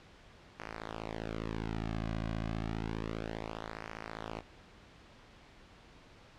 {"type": "tone with flanger", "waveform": "sawtooth", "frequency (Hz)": 54.9, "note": "A1", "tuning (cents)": -3, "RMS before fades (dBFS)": -39, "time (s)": [0.59, 4.41], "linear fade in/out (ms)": 10, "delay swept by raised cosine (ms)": [0.26, 2.26], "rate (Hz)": 0.3, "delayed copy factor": -1, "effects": ["pink hiss -57 dBFS RMS until 6.38 s", "low-pass 4000 Hz 12 dB/octave"]}